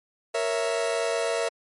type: chord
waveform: 40% pulse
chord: A# diminished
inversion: none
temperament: equal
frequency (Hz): 466.2 / 554.4 / 659.3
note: A#4 / C#5 / E5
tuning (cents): 0 / 0 / 0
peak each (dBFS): -27 / -30 / -27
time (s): 0.34-1.49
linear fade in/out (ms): 10
effects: MP3 48 kbps